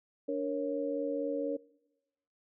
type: tone cluster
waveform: sine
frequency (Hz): 288.9 / 467.9 / 552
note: D4 / A#4 / C#5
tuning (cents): -28 / +6 / -7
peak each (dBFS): -35 / -35 / -35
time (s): 0.28-1.57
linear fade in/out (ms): 10
effects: noise-tail reverb RT60 1.0 s tail -23 dB re dry